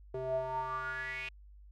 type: tone with band-pass filter sweep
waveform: square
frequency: 130 Hz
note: C3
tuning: 11 cents flat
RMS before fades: -37 dBFS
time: 0.14-1.29 s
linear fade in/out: 5 ms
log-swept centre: 480 to 2600 Hz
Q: 8.4
effects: added 50 Hz sine -52 dBFS peak until 1.71 s